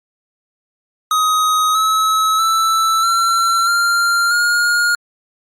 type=tone with pitch steps; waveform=square; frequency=1258 / 1289.6 / 1322.1 / 1355.3 / 1389.4 / 1424.3 Hz; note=D#6 / E6 / E6 / E6 / F6 / F6; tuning=+19 / -38 / +5 / +48 / -9 / +34 cents; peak=-13 dBFS; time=1.11-4.95 s; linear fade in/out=2 ms; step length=640 ms; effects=low-pass 12000 Hz 12 dB/octave + Opus 48 kbps